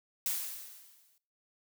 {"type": "noise with exponential decay", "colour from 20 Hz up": "blue", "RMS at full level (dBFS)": -31, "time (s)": [0.26, 1.18], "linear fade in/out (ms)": 1, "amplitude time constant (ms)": 200, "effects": ["noise-tail reverb RT60 0.4 s tail -19 dB re dry"]}